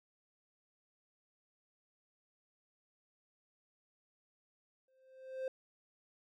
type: tone with exponential growth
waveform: triangle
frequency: 523.3 Hz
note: C5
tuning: in tune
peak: -32 dBFS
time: 4.88-5.48 s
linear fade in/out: 2 ms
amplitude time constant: 130 ms
effects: none